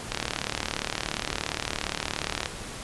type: click train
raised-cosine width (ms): 0.2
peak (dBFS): -9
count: 88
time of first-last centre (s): 0.12-2.459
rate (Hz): 37.2
effects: pink hiss -38 dBFS RMS until 2.83 s + resampled to 24000 Hz